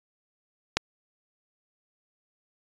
click, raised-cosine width 0.2 ms, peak -4 dBFS, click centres 0.77 s, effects resampled to 22050 Hz

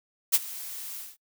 blue noise with ADSR envelope, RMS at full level -18 dBFS, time 0.32-1.17 s, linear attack 25 ms, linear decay 35 ms, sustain -20 dB, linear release 190 ms, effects noise-tail reverb RT60 0.1 s tail -26 dB re dry

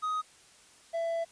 triangle tone pair in turn, 1254 / 666.6 Hz, D#6 / E5, +13 / +19 cents, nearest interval major seventh, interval 1094 cents, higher first, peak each -27 dBFS, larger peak neither, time 0.02-0.22 / 0.93-1.25 s, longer second, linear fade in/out 20 ms, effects white hiss -58 dBFS RMS until 1.31 s + resampled to 22050 Hz

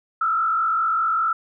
sine tone with frequency modulation, 1325 Hz, E6, 9 cents sharp, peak -18 dBFS, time 0.21-1.33 s, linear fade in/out 5 ms, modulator 45.1 Hz, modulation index 1.1, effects none

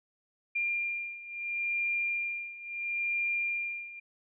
sine beating tone pair, 2395 / 2395.74 Hz, D7 / D7, +33 / +34 cents, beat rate 0.74 Hz, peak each -35 / -32 dBFS, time 0.55-4 s, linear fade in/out 10 ms, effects none

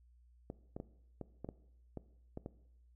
clicks, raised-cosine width 2 ms, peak -29 dBFS, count 9, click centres 0.501 / 0.765 / 0.801 / 1.213 / 1.446 / 1.489 / 1.973 / 2.374 / 2.461 s, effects noise-tail reverb RT60 0.8 s tail -18 dB re dry + added 60 Hz sine -62 dBFS peak until 2.95 s

